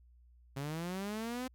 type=linear sweep; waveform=sawtooth; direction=up; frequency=133.8 to 260 Hz; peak=-33 dBFS; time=0.56-1.48 s; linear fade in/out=10 ms; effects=added 60 Hz sine -59 dBFS peak until 1.54 s